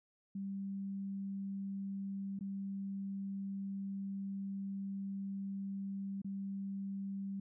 sine tone with dropouts, 196.2 Hz, G3, 2 cents sharp, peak -38 dBFS, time 0.35-7.4 s, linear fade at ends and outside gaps 5 ms, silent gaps 2.391-2.408 / 6.218-6.245 s, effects none

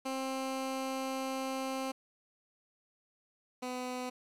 15% pulse tone pair in turn, 264.7 / 251.5 Hz, C4 / B3, +20 / +32 cents, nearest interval minor second, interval 88 cents, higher first, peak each -28 / -30 dBFS, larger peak first, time 0.05-1.92 / 3.62-4.1 s, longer first, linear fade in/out 10 ms, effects low-pass 12000 Hz 12 dB/octave + 11-bit

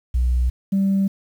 sine tone pair in turn, 61.74 / 195.05 Hz, B1 / G3, 0 / -8 cents, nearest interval octave + minor sixth, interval 1992 cents, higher second, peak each -14 dBFS, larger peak neither, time 0.14-0.5 / 0.72-1.08 s, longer neither, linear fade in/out 10 ms, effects tanh soft clip ceiling -13 dBFS + 8-bit

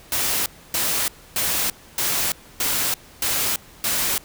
white noise bursts, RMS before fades -22 dBFS, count 7, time 0.12-4.18 s, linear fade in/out 2 ms, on 340 ms, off 280 ms, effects pink hiss -47 dBFS RMS until 4.24 s

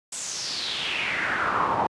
brown noise with band-pass filter sweep, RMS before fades -27 dBFS, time 0.12-1.87 s, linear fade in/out 5 ms, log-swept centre 8100 to 810 Hz, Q 4, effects high-pass 80 Hz 12 dB/octave + resampled to 24000 Hz

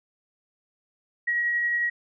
sine tone with tremolo, 1905 Hz, A#6, 37 cents sharp, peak -21 dBFS, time 1.27-1.9 s, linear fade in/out 10 ms, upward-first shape triangle, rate 11 Hz, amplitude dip 25%, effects none

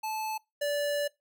square tone pair in turn, 870 / 580.7 Hz, A5 / D5, -20 / -20 cents, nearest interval perfect fifth, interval 700 cents, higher first, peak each -32 / -28 dBFS, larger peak second, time 0.03-0.38 / 0.61-1.08 s, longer second, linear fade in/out 10 ms, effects noise-tail reverb RT60 0.2 s tail -22 dB re dry

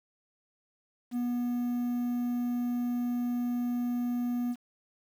triangle tone with quantisation, 243 Hz, B3, 28 cents flat, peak -26 dBFS, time 1.11-4.56 s, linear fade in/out 50 ms, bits 9, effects none

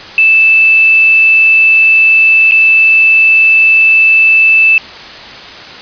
sine tone with dropouts, 2637 Hz, E7, in tune, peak -3 dBFS, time 0.18-4.78 s, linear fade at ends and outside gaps 1 ms, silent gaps 2.511-2.519 s, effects white hiss -28 dBFS RMS until 5.81 s + resampled to 11025 Hz

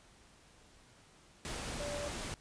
sine tone in noise, 582 Hz, D5, 16 cents flat, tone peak -39 dBFS, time 1.8-2.08 s, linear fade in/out 0 ms, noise pink, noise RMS -41 dBFS, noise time 1.45-2.34 s, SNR -1 dB, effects pink hiss -62 dBFS RMS until 2.4 s + resampled to 22050 Hz

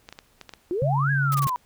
clicks, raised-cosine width 0.2 ms, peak -22 dBFS, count 6, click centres 0.089 / 0.126 / 0.189 / 0.413 / 0.493 / 0.537 s
sine exponential two-way sweep, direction up then down, 332 to 1681 to 963 Hz, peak -23 dBFS, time 0.71-1.56 s, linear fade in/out 0 ms, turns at 1.11 s
sine tone with vibrato, 138.59 Hz, C#3, in tune, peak -21 dBFS, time 0.82-1.47 s, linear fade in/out 0 ms, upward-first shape sine, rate 14 Hz, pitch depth 8 cents each way
white noise bursts, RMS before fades -33 dBFS, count 4, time 1.32-1.495 s, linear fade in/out 0 ms, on 25 ms, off 25 ms
effects pink hiss -61 dBFS RMS until 1.65 s

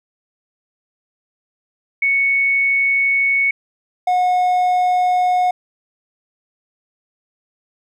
sine / triangle tone pair in turn, 2217 / 726.3 Hz, C#7 / F#5, 0 / -32 cents, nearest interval octave + perfect fifth, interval 1932 cents, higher first, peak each -13 / -11 dBFS, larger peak second, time 2.02-3.51 / 4.07-5.51 s, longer first, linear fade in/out 5 ms, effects none

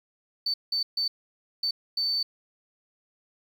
sine tone bursts at uneven times, 4536 Hz, C#8, 39 cents sharp, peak -23 dBFS, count 5, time 0.46-0.54 / 0.72-0.83 / 0.97-1.08 / 1.63-1.71 / 1.97-2.23 s, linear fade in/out 5 ms, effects tanh soft clip ceiling -20 dBFS + 9-bit

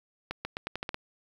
accelerating click train, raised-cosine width 0.3 ms, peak -17 dBFS, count 8, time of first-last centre 0.31-0.944 s, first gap 140 ms, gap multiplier 0.85, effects 8-bit

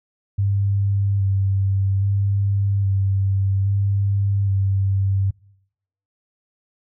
sine tone with vibrato, 98.5 Hz, G2, 9 cents sharp, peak -16 dBFS, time 0.38-5.31 s, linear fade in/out 10 ms, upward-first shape square, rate 0.61 Hz, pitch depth 19 cents each way, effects noise-tail reverb RT60 0.8 s tail -26 dB re dry

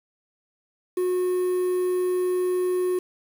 triangle tone with quantisation, 363.7 Hz, F#4, 30 cents flat, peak -19 dBFS, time 0.97-2.99 s, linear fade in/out 5 ms, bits 7, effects none

